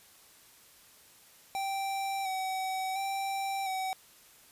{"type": "tone with vibrato", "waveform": "square", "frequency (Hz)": 770, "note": "G5", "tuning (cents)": -31, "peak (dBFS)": -32, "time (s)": [1.55, 3.93], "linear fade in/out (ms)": 0, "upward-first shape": "square", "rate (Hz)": 0.71, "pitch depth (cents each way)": 26, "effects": ["white hiss -58 dBFS RMS until 4.51 s", "resampled to 32000 Hz"]}